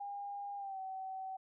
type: tone with pitch glide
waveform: sine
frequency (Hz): 807 to 761.7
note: G#5 to G5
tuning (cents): -50 to -50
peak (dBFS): -40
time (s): 0-1.37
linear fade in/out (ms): 10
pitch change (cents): -100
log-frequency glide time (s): 0.57-0.79
effects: none